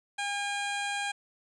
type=tone; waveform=15% pulse; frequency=809 Hz; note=G#5; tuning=46 cents flat; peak=-24 dBFS; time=0.18-1.12 s; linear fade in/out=10 ms; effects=resampled to 22050 Hz + 10-bit